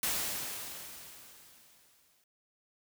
white noise with exponential decay, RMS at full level -31 dBFS, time 0.03-2.24 s, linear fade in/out 2 ms, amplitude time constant 480 ms, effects none

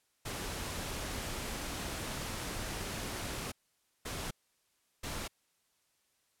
pink noise bursts at uneven times, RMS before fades -39 dBFS, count 3, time 0.25-3.52 / 4.05-4.31 / 5.03-5.28 s, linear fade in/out 10 ms, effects white hiss -75 dBFS RMS until 6.4 s + low-pass 12000 Hz 12 dB/octave

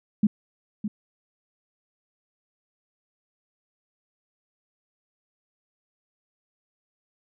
sine tone with echo, 209.9 Hz, G#3, 19 cents sharp, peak -15 dBFS, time 0.23-0.27 s, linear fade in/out 5 ms, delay 610 ms, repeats 1, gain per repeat -10 dB, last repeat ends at 0.88 s, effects none

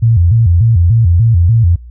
sine tone with vibrato, 99.2 Hz, G2, 21 cents sharp, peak -5 dBFS, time 0.02-1.76 s, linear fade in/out 10 ms, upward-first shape square, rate 3.4 Hz, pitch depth 250 cents each way, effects added 60 Hz sine -29 dBFS peak until 1.9 s

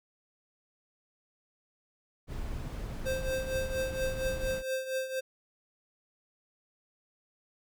brown noise, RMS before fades -37 dBFS, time 2.27-4.63 s, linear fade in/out 50 ms
square tone with tremolo, 524 Hz, C5, 2 cents sharp, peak -29 dBFS, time 3.05-5.21 s, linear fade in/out 20 ms, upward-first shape triangle, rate 4.3 Hz, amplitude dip 75%
effects none

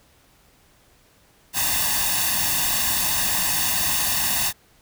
white noise with comb filter, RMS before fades -22 dBFS, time 1.53-4.53 s, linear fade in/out 50 ms, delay 1.1 ms, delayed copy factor +0.85, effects pink hiss -57 dBFS RMS until 4.81 s

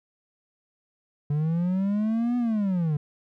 triangle linear two-way sweep, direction up then down, 143.6 to 246.9 to 143.6 Hz, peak -20 dBFS, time 1.3-2.97 s, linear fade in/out 5 ms, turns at 2.37 s, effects none

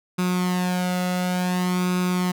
sawtooth tone with flanger, 180.9 Hz, F#3, 39 cents flat, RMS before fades -23 dBFS, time 0.18-2.32 s, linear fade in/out 10 ms, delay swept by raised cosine 0.8 to 1.47 ms, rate 0.56 Hz, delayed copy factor +0.65, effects none

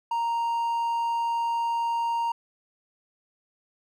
triangle tone, 931 Hz, A#5, 2 cents flat, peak -22 dBFS, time 0.11-2.32 s, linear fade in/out 5 ms, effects none

